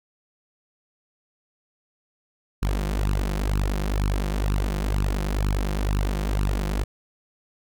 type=tone with flanger; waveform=sawtooth; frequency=49.71 Hz; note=G1; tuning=25 cents sharp; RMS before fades=-24 dBFS; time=2.62-6.84 s; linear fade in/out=10 ms; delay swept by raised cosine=0.71 to 5.81 ms; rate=2.1 Hz; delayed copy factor=+0.85; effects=none